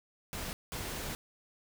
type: noise bursts at uneven times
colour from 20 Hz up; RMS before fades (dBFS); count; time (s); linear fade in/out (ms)
pink; -39; 2; 0.33-0.53 / 0.72-1.15; 0
effects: none

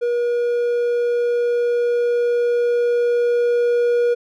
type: tone with level ramp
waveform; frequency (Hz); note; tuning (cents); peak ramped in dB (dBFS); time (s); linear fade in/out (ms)
triangle; 479.3; A#4; +48; -15 to -12; 0.01-4.15; 20
effects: none

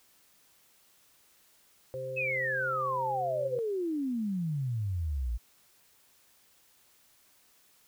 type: harmonic tone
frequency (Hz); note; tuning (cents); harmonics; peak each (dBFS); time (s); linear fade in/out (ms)
130.81; C3; 0; 1 / 3 / 4; -43 / -45 / -35; 1.94-3.59; 0
type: exponential sweep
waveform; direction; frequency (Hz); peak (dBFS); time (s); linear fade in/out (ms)
sine; down; 2637 to 54; -29; 2.16-5.38; 20
effects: white hiss -64 dBFS RMS until 7.87 s

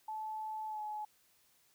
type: tone with pitch glide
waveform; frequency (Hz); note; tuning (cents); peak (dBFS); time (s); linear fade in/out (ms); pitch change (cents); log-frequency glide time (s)
sine; 868 to 848.7; A5 to G#5; -24 to +37; -38; 0.08-1.05; 5; -39; 0.68-0.81
effects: white hiss -70 dBFS RMS until 1.74 s

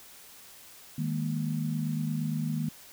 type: chord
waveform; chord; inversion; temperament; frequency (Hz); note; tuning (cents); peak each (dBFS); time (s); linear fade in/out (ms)
sine; D# suspended fourth; none; equal with one note detuned; 155.56 / 204.9 / 233.1; D#3 / G#3 / A#3; 0 / -23 / 0; -30 / -36 / -33; 0.98-2.69; 5
effects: white hiss -51 dBFS RMS until 2.92 s

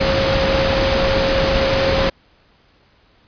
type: tone in noise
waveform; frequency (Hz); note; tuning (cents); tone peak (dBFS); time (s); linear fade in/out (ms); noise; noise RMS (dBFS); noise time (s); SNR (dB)
sine; 540; C#5; -45; -17; 0-2.1; 10; pink; -18; 0-2.1; -2
effects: pink hiss -55 dBFS RMS until 3.27 s + resampled to 11025 Hz

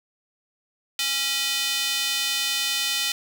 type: tone with high-pass filter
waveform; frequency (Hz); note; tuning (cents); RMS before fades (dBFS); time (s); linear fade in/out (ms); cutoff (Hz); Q
square; 275; C#4; -14; -25; 0.99-3.12; 2; 3100; 1.6
effects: none

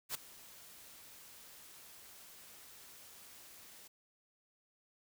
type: noise with ADSR envelope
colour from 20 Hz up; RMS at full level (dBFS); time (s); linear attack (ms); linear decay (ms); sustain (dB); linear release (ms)
white; -37; 0.09-3.88; 57; 8; -19; 10
effects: none

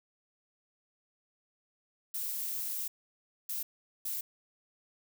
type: noise bursts at uneven times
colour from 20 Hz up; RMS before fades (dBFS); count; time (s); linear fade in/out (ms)
violet; -36; 3; 2.14-2.88 / 3.49-3.63 / 4.05-4.21; 5
effects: none

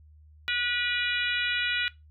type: harmonic tone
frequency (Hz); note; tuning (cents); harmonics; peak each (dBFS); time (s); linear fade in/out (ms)
485.9; B4; -28; 3 / 4 / 5 / 6 / 7 / 8; -31 / -34 / -31 / -34 / -36 / -35; 0.48-1.88; 0
effects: noise-tail reverb RT60 0.2 s tail -19 dB re dry + added 76 Hz sine -51 dBFS peak until 2.1 s

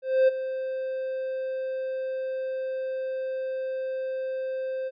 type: tone with ADSR envelope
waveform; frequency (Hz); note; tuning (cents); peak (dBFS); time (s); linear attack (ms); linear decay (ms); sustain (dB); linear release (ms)
triangle; 523.3; C5; 0; -13; 0.02-4.91; 260; 17; -13; 38
effects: resampled to 11025 Hz

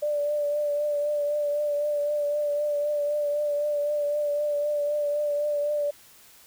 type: tone with vibrato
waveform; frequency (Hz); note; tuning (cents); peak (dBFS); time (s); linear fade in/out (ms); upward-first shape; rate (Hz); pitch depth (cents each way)
sine; 587.3; D5; 0; -23; 0.02-5.91; 10; triangle; 3.9; 30
effects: white hiss -53 dBFS RMS until 6.46 s

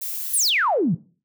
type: noise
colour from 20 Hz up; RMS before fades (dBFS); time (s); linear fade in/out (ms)
violet; -29; 0.01-0.5; 10
type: exponential sweep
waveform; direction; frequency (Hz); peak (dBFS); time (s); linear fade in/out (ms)
sine; down; 11990 to 140; -17; 0.33-0.95; 10
effects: noise-tail reverb RT60 0.4 s tail -19 dB re dry

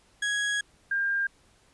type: tone pair in turn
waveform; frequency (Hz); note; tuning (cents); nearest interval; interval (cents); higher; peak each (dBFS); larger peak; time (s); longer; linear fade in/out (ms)
35% pulse / sine; 1661.2 / 1601.5; G#6 / G6; 0 / +37; minor second; 63; first; -24; neither; 0.22-0.61 / 0.91-1.27; first; 5
effects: pink hiss -62 dBFS RMS until 1.73 s + resampled to 24000 Hz

